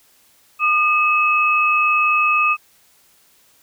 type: tone pair together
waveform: sine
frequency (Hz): 1215 / 2574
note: D#6 / E7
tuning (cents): -42 / -42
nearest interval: octave + minor second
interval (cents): 1300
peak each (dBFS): -16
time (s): 0.59-2.57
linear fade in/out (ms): 50
effects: white hiss -55 dBFS RMS until 3.62 s